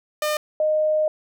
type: tone pair in turn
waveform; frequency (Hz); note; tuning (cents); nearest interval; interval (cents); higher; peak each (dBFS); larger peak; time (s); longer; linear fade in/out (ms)
sawtooth / sine; 605 / 616.6; D#5 / D#5; -49 / -16; unison; 33; second; -17; neither; 0.22-0.37 / 0.6-1.08; second; 2
effects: none